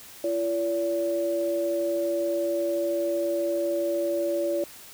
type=tone pair together; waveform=sine; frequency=340 / 572.5 Hz; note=F4 / D5; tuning=-46 / -44 cents; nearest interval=major sixth; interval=902 cents; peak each=-28 / -25 dBFS; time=0.24-4.64 s; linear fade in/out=2 ms; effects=white hiss -46 dBFS RMS until 4.93 s